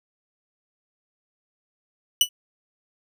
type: tone with exponential decay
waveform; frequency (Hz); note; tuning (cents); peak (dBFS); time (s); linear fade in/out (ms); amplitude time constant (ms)
sawtooth; 2960; F#7; 0; -7; 2.21-2.29; 2; 17
effects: none